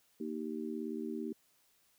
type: harmonic tone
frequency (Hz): 77.78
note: D#2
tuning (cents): 0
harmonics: 3 / 4 / 5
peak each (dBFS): -40 / -41 / -42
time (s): 0.2-1.33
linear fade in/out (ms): 5
effects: white hiss -71 dBFS RMS until 1.98 s